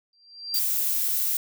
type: tone with exponential growth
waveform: sine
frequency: 4722 Hz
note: D8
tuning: 9 cents sharp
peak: -23 dBFS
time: 0.13-0.59 s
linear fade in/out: 2 ms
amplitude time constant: 100 ms
type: noise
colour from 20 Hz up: violet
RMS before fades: -25 dBFS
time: 0.54-1.37 s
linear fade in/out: 2 ms
effects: none